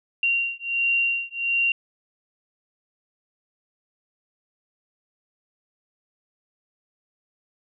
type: beating tone pair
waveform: sine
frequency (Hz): 2761 / 2762.4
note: F7 / F7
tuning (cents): -20 / -20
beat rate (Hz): 1.4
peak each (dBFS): -24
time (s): 0.23-1.72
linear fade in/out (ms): 2
effects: none